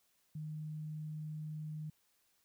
sine tone, 153.9 Hz, D#3, 19 cents flat, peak -40 dBFS, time 0.35-1.9 s, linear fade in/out 5 ms, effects white hiss -75 dBFS RMS until 2.44 s

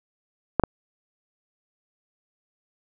clicks, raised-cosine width 1 ms, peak -4 dBFS, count 2, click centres 0.597 / 0.637 s, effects none

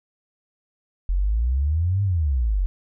sine exponential two-way sweep, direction up then down, 43.06 to 102.3 to 43.06 Hz, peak -18 dBFS, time 1.09-2.66 s, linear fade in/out 0 ms, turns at 2.03 s, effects none

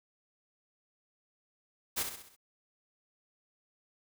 white noise with echo, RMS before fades -32 dBFS, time 1.96-2.04 s, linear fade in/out 20 ms, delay 65 ms, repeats 5, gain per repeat -6 dB, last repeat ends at 2.365 s, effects none

